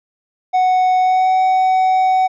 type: tone with pitch glide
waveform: triangle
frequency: 740 to 750.3 Hz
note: F#5 to F#5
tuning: 0 to +24 cents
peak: -9 dBFS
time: 0.53-2.28 s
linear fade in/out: 20 ms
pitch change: +24 cents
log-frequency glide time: 1-1.32 s
effects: resampled to 16000 Hz